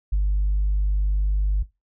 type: tone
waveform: sine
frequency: 49.92 Hz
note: G1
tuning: 32 cents sharp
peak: -16 dBFS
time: 0.12-1.63 s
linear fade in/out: 10 ms
effects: noise-tail reverb RT60 0.2 s tail -18 dB re dry + tanh soft clip ceiling -15 dBFS